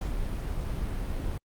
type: noise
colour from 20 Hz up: brown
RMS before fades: -31 dBFS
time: 0.01-1.38 s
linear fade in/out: 5 ms
effects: Opus 48 kbps